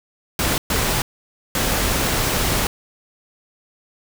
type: noise bursts at uneven times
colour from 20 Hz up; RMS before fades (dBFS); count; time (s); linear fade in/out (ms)
pink; -20; 3; 0.39-0.58 / 0.7-1.02 / 1.55-2.67; 2
effects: none